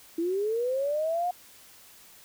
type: linear sweep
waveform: sine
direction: up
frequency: 324.3 to 726 Hz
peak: -25 dBFS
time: 0.18-1.31 s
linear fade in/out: 5 ms
effects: white hiss -53 dBFS RMS until 2.24 s